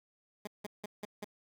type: tone bursts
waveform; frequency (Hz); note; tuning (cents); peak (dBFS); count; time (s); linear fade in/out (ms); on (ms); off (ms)
15% pulse; 207.7; G#3; 0; -32; 5; 0.45-1.245; 5; 23; 170
effects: 11-bit